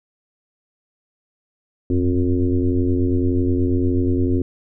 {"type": "tone with frequency modulation", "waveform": "sine", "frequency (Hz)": 176.4, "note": "F3", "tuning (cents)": 18, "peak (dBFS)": -15, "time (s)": [1.9, 4.42], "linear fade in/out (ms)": 2, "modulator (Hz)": 90.3, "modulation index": 2.2, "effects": []}